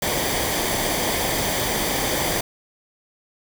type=noise with comb filter; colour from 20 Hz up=pink; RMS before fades=-23 dBFS; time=0.02-2.41 s; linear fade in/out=5 ms; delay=0.74 ms; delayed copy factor=-0.55; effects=none